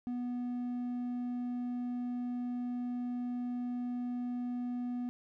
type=tone with hard clipping; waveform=sine; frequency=245.1 Hz; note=B3; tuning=13 cents flat; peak=-35 dBFS; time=0.07-5.09 s; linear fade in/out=0 ms; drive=3 dB; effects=none